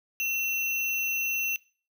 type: tone with sample-and-hold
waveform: sine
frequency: 2711 Hz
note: E7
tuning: 48 cents sharp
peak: -26 dBFS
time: 0.2-1.56 s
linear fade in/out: 0 ms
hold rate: 8820 Hz
effects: noise-tail reverb RT60 0.4 s tail -22 dB re dry